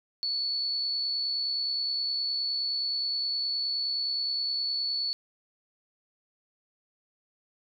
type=tone with amplitude modulation; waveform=sine; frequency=4435 Hz; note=C#8; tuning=in tune; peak=-26 dBFS; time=0.23-5.13 s; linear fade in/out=0 ms; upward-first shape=sine; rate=69.6 Hz; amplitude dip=25%; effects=none